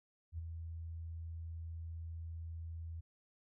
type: tone with ADSR envelope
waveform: sine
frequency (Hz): 82.41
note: E2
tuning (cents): 0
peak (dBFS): -37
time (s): 0.32-3.01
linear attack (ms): 65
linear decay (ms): 15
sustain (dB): -5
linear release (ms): 13
effects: none